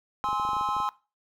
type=chord; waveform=triangle; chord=Ab augmented; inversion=none; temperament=equal with one note detuned; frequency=830.6 / 1046.5 / 1292.9 Hz; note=Ab5 / C6 / E6; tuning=0 / 0 / -34 cents; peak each=-29 / -27 / -29 dBFS; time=0.24-0.89 s; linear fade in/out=0 ms
type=clicks; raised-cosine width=2 ms; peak=-29 dBFS; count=12; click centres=0.244 / 0.288 / 0.33 / 0.398 / 0.451 / 0.49 / 0.533 / 0.567 / 0.611 / 0.689 / 0.766 / 0.802 s
effects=noise-tail reverb RT60 0.3 s tail -19 dB re dry